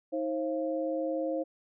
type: tone cluster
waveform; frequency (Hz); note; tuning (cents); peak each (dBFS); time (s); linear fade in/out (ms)
sine; 316.8 / 534 / 684; D#4 / C5 / F5; +31 / +35 / -36; -33 / -31 / -39; 0.12-1.44; 20
effects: none